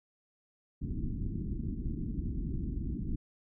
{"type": "low-pass noise", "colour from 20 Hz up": "pink", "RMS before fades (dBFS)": -35, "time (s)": [0.81, 3.16], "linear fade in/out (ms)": 10, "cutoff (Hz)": 320, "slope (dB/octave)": 48, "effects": []}